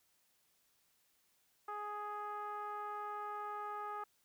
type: tone with low-pass filter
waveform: 10% pulse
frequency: 416.3 Hz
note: G#4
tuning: 4 cents sharp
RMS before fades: -43 dBFS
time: 1.68-4.04 s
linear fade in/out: 5 ms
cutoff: 1100 Hz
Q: 5.6
effects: white hiss -75 dBFS RMS until 4.24 s